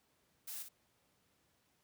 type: noise with echo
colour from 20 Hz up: blue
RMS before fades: -45 dBFS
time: 0.47-0.63 s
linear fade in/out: 10 ms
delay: 59 ms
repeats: 1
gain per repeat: -7 dB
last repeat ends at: 0.689 s
effects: pink hiss -75 dBFS RMS until 1.83 s + high-pass 80 Hz 12 dB/octave